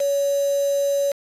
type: tone with quantisation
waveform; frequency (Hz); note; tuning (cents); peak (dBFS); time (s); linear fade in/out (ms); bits
sine; 563; C#5; +27; -18; 0-1.12; 5; 5
effects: resampled to 32000 Hz